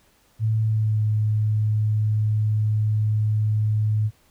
sine tone with pitch glide, 110 to 107.24 Hz, A2 to A2, 0 to -44 cents, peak -18 dBFS, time 0.39-4.11 s, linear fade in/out 50 ms, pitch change -44 cents, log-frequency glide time 0.62-1.02 s, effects pink hiss -60 dBFS RMS until 4.3 s

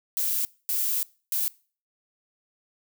violet noise bursts at uneven times, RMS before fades -26 dBFS, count 3, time 0.17-0.45 / 0.69-1.03 / 1.32-1.48 s, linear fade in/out 0 ms, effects noise-tail reverb RT60 0.4 s tail -23 dB re dry

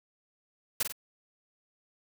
white noise with echo, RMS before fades -28 dBFS, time 0.8-0.83 s, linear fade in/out 5 ms, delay 47 ms, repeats 2, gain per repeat -6 dB, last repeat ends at 0.924 s, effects none

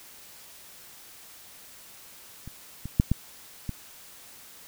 clicks, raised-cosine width 5 ms, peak -27 / -22 / -6 / -9 / -18 dBFS, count 5, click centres 2.476 / 2.856 / 2.999 / 3.116 / 3.693 s, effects white hiss -49 dBFS RMS until 4.67 s

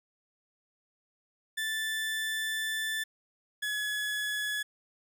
30% pulse tone pair in turn, 1760 / 1696.4 Hz, A6 / G#6, 0 / +36 cents, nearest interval minor second, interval 64 cents, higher first, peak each -28 dBFS, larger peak neither, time 1.57-3.04 / 3.62-4.63 s, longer first, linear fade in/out 10 ms, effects none

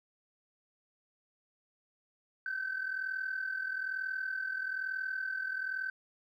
sine tone pair together, 1526.9 / 1568 Hz, G6 / G6, -46 / 0 cents, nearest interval unison, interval 46 cents, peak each -34 / -38 dBFS, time 2.46-5.9 s, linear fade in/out 2 ms, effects tanh soft clip ceiling -28 dBFS + 12-bit

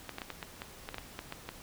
clicks, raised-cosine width 0.3 ms, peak -22 dBFS, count 12, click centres 0.093 / 0.184 / 0.218 / 0.303 / 0.428 / 0.619 / 0.889 / 0.944 / 0.983 / 1.191 / 1.324 / 1.49 s, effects pink hiss -51 dBFS RMS until 1.62 s

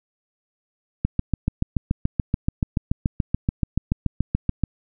click train, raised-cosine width 5 ms, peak -7 dBFS, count 26, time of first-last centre 1.05-4.637 s, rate 6.97 Hz, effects none

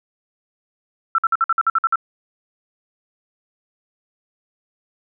sine tone bursts, 1340 Hz, E6, 28 cents sharp, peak -13 dBFS, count 10, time 1.15-1.957 s, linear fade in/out 2 ms, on 33 ms, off 53 ms, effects none

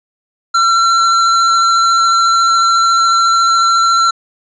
square tone with vibrato, 1356 Hz, E6, 49 cents sharp, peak -9 dBFS, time 0.54-4.11 s, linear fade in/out 10 ms, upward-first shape square, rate 14 Hz, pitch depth 9 cents each way, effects resampled to 16000 Hz + 8-bit

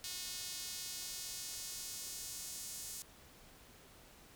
sawtooth tone with high-pass filter sweep, 362.7 Hz, F#4, 34 cents flat, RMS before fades -45 dBFS, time 0.04-3.02 s, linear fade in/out 0 ms, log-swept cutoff 4400 to 7000 Hz, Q 1.2, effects pink hiss -60 dBFS RMS until 4.35 s

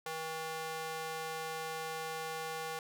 square tone with high-pass filter, 160 Hz, D#3, 49 cents sharp, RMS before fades -40 dBFS, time 0.06-2.79 s, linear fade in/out 2 ms, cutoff 640 Hz, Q 1.1, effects none

